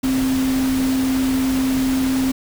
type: tone in noise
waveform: sine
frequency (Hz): 262.5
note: C4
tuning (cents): +6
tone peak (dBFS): -16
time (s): 0.03-2.32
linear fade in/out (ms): 10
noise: pink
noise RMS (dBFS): -28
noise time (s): 0.03-2.32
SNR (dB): +9
effects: none